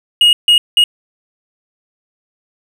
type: tone bursts at uneven times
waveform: triangle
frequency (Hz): 2875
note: F7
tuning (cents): +50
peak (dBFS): -4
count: 3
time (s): 0.21-0.33 / 0.48-0.58 / 0.77-0.84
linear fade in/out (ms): 2
effects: none